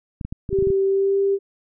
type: clicks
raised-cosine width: 5 ms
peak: -16 dBFS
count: 9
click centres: 0.212 / 0.25 / 0.325 / 0.492 / 0.529 / 0.588 / 0.625 / 0.672 / 0.703 s
type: tone with pitch glide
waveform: sine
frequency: 388.6 to 394.9 Hz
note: G4 to G4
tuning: -15 to +13 cents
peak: -16 dBFS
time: 0.5-1.39 s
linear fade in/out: 50 ms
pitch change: +28 cents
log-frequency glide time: 0.85-1.19 s
effects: none